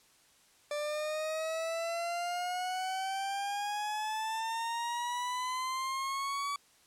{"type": "exponential sweep", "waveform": "40% pulse", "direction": "up", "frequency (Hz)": [587.3, 1144], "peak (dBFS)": -32, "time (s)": [0.71, 6.56], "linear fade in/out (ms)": 2, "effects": ["white hiss -64 dBFS RMS until 6.86 s", "low-pass 10000 Hz 12 dB/octave"]}